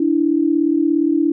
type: tone pair together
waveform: sine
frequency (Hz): 292.4 / 329.6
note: D4 / E4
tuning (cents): -7 / 0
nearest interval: major second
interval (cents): 207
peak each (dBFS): -16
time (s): 0-1.32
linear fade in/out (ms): 5
effects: none